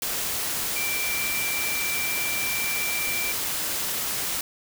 sine tone in noise, 2349 Hz, D7, in tune, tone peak -28 dBFS, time 0.76-3.32 s, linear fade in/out 2 ms, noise white, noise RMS -28 dBFS, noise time 0.02-4.41 s, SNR -3 dB, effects none

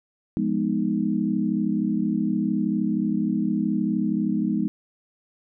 sine chord, F half-diminished seventh, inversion none, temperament equal, 174.61 / 207.7 / 246.9 / 311.1 Hz, F3 / Ab3 / Cb4 / Eb4, 0 / 0 / 0 / 0 cents, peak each -29 / -24 / -27 / -27 dBFS, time 0.37-4.68 s, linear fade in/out 0 ms, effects none

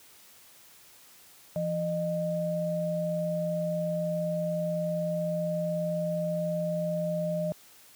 sine tone pair together, 169.1 / 612.1 Hz, E3 / D#5, +44 / -28 cents, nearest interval octave + minor seventh, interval 2228 cents, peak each -31 / -29 dBFS, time 1.56-7.52 s, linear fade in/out 0 ms, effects white hiss -55 dBFS RMS until 7.95 s + high-pass 60 Hz 12 dB/octave

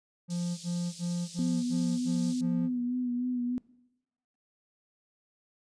triangle tone bursts, 174.61 Hz, F3, in tune, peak -27 dBFS, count 7, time 0.28-2.698 s, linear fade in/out 50 ms, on 300 ms, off 53 ms
pink band-pass noise, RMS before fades -47 dBFS, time 0.3-2.41 s, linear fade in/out 2 ms, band 4000 to 9200 Hz, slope 24 dB/octave
sine tone with vibrato, 246.9 Hz, B3, in tune, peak -28 dBFS, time 1.39-3.58 s, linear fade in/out 0 ms, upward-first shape sine, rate 3.3 Hz, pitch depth 31 cents each way
effects noise-tail reverb RT60 0.9 s tail -21 dB re dry + resampled to 22050 Hz

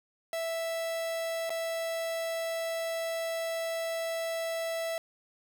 45% pulse tone with dropouts, 659.3 Hz, E5, in tune, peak -31 dBFS, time 0.33-4.98 s, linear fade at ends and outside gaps 1 ms, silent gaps 1.495-1.503 s, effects 10-bit

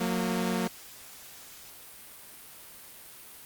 sawtooth tone pair together, 181.69 / 230 Hz, F#3 / A#3, -31 / -23 cents, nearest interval major third, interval 408 cents, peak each -26 dBFS, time 0-0.68 s, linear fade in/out 10 ms, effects white hiss -48 dBFS RMS until 3.45 s + Opus 48 kbps

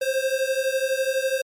square beating tone pair, 523.3 / 535.3 Hz, C5 / C5, 0 / +39 cents, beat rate 12 Hz, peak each -25 dBFS, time 0.01-1.42 s, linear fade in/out 10 ms, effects MP3 64 kbps

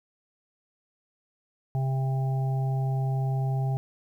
harmonic tone, 133 Hz, C3, 29 cents sharp, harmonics 1 / 3 / 5 / 6, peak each -24 / -41 / -41 / -38 dBFS, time 1.75-3.77 s, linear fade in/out 0 ms, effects 10-bit

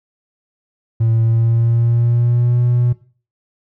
triangle tone with pitch glide, 113.6 to 121.75 Hz, A#2 to B2, -44 to -24 cents, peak -9 dBFS, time 1-2.93 s, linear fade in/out 10 ms, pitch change +120 cents, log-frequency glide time 1.21-2.6 s, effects noise-tail reverb RT60 0.4 s tail -19 dB re dry + tanh soft clip ceiling -5 dBFS

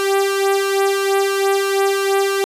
sawtooth tone with flanger, 392.9 Hz, G4, 4 cents sharp, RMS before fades -17 dBFS, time 0-2.44 s, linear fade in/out 0 ms, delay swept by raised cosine 1.8 to 2.47 ms, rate 3 Hz, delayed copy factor +0.7, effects resampled to 32000 Hz

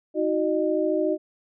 sine tone cluster, 317.3 / 371.1 / 609 Hz, D#4 / F#4 / D#5, +34 / +5 / -37 cents, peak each -25 dBFS, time 0.14-1.18 s, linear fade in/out 50 ms, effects none

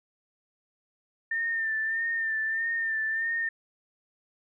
sine tone with vibrato, 1800 Hz, A6, 39 cents sharp, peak -26 dBFS, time 1.31-3.49 s, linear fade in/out 5 ms, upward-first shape sine, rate 1.6 Hz, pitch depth 38 cents each way, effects none

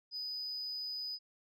sine tone, 4983 Hz, D#8, 2 cents sharp, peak -36 dBFS, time 0.11-1.19 s, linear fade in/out 50 ms, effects tanh soft clip ceiling -35 dBFS

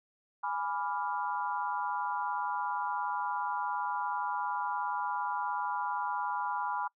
sine chord, G# diminished seventh, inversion none, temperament equal, 830.6 / 987.8 / 1174.7 / 1396.9 Hz, G#5 / B5 / D6 / F6, 0 / 0 / 0 / 0 cents, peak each -36 / -34 / -40 / -40 dBFS, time 0.43-6.88 s, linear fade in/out 10 ms, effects noise-tail reverb RT60 0.1 s tail -25 dB re dry

